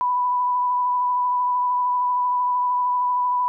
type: tone with vibrato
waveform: sine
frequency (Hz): 990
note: B5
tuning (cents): +4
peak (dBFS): -18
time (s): 0.01-3.48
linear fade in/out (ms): 0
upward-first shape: sine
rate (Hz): 13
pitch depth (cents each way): 15
effects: none